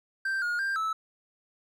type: tone with pitch steps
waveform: triangle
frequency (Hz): 1568 / 1432 / 1587 / 1308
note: G6 / F6 / G6 / E6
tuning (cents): 0 / +43 / +21 / -14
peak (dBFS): -25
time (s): 0.25-0.93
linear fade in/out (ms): 5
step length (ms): 170
effects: none